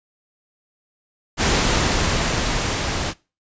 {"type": "noise with level ramp", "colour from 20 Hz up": "pink", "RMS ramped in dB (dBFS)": [-17, -24], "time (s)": [1.37, 3.14], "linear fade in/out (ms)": 50, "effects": ["noise-tail reverb RT60 0.3 s tail -22 dB re dry", "resampled to 16000 Hz"]}